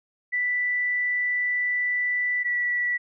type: tone pair in turn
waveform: sine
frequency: 1976 / 1952.2 Hz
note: B6 / B6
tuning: 0 / -21 cents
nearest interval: unison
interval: 21 cents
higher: first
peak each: -22 dBFS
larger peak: neither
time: 0.32-2.44 / 2.44-2.98 s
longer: first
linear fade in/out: 20 ms
effects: none